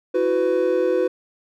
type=chord; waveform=triangle; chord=E suspended second; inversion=none; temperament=equal with one note detuned; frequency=329.6 / 370 / 500.5 Hz; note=E4 / F#4 / B4; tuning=0 / 0 / +23 cents; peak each=-23 / -19 / -18 dBFS; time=0.14-1.08 s; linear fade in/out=10 ms; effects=none